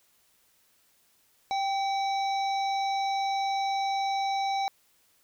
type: harmonic tone with a mistuned harmonic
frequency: 784 Hz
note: G5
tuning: in tune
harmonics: 1 / 3 / 5 / 7 / 8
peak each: -26 / -39 / -38 / -46 / -51 dBFS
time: 1.51-4.68 s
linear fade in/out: 0 ms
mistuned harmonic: 3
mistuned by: -55 cents
effects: white hiss -66 dBFS RMS until 5.23 s